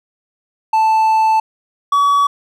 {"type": "tone pair in turn", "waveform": "triangle", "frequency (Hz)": [880, 1135.3], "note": ["A5", "C#6"], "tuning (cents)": [0, 41], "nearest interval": "major third", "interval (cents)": 441, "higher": "second", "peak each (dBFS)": -8, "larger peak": "neither", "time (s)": [[0.73, 1.4], [1.92, 2.27]], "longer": "first", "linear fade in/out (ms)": 5, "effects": []}